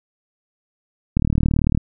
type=click train; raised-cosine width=5 ms; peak=-5 dBFS; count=24; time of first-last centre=1.17-1.775 s; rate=38 Hz; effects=none